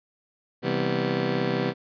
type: chord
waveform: 20% pulse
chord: C major seventh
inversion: none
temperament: just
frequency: 130.81 / 163.52 / 196.22 / 245.3 Hz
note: C3 / E3 / G3 / B3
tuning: 0 / -14 / +2 / -12 cents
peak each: -25 dBFS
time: 0.62-1.74 s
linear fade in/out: 50 ms
effects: resampled to 11025 Hz